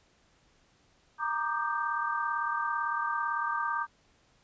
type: chord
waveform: sine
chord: Eb major seventh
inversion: second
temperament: equal with one note detuned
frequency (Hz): 932.3 / 1174.7 / 1212.6 / 1568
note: Bb5 / D6 / Eb6 / G6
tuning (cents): 0 / 0 / -45 / 0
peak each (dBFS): -34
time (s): 1.18-3.87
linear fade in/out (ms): 50
effects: pink hiss -66 dBFS RMS until 4.43 s + resampled to 16000 Hz